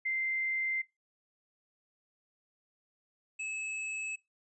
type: tone pair in turn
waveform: sine / square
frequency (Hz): 2085 / 2596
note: C7 / E7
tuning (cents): -7 / -27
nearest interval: major third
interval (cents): 380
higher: second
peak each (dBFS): -30 / -36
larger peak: first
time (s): 0.05-0.82 / 3.39-4.16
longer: neither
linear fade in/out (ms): 10
effects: noise-tail reverb RT60 0.2 s tail -20 dB re dry + resampled to 22050 Hz